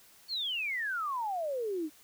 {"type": "exponential sweep", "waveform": "sine", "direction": "down", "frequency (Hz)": [4500, 292.1], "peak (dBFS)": -31, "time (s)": [0.28, 1.9], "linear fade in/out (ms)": 50, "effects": ["white hiss -59 dBFS RMS until 2.03 s"]}